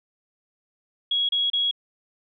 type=tone bursts; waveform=sine; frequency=3322 Hz; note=G#7; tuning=in tune; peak=-20 dBFS; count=3; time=1.11-1.712 s; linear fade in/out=5 ms; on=180 ms; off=31 ms; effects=none